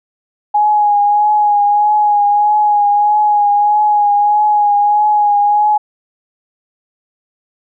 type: tone with vibrato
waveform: sine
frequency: 831 Hz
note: G#5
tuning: 1 cent sharp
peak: -8 dBFS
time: 0.54-5.78 s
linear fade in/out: 10 ms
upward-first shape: triangle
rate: 1.6 Hz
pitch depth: 30 cents each way
effects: none